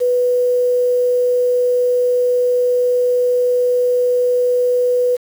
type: tone with quantisation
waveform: sine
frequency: 493.9 Hz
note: B4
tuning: in tune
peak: -12 dBFS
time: 0-5.17 s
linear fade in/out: 20 ms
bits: 6
effects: none